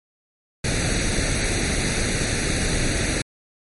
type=noise with comb filter; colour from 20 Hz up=pink; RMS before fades=-22 dBFS; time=0.64-3.22 s; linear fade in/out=5 ms; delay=0.48 ms; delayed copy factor=+0.75; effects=MP3 48 kbps